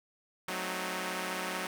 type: chord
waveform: 5% pulse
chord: F# diminished seventh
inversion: none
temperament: equal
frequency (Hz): 185 / 220 / 261.6 / 311.1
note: F#3 / A3 / C4 / Eb4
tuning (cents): 0 / 0 / 0 / 0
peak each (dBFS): -25 / -31 / -31 / -29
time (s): 0.48-1.67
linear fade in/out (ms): 2
effects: none